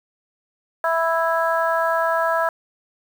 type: harmonic tone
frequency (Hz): 329.6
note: E4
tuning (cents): 0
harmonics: 2 / 3 / 4 / 5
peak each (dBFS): -21 / -23 / -24 / -25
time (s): 0.84-2.49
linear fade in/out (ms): 2
effects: 7-bit